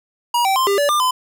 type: tone with pitch steps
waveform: square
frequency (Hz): 956 / 774 / 1046 / 399.7 / 576 / 1197 / 1017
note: A#5 / G5 / C6 / G4 / D5 / D6 / C6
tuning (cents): +43 / -22 / -1 / +34 / -34 / +33 / -50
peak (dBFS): -15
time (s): 0.34-1.11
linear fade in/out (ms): 5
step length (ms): 110
effects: none